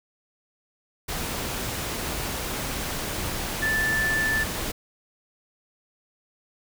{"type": "tone in noise", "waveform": "sine", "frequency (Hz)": 1757, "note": "A6", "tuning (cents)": -3, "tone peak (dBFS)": -22, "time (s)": [3.62, 4.44], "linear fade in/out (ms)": 10, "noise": "pink", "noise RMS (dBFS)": -30, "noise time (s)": [1.08, 4.72], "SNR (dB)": 5, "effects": []}